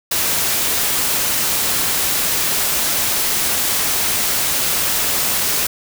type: noise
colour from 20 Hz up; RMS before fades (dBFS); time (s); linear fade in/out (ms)
white; -18; 0.11-5.67; 5
effects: none